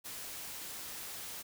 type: noise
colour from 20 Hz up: white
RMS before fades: -44 dBFS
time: 0.04-1.43 s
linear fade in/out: 20 ms
effects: none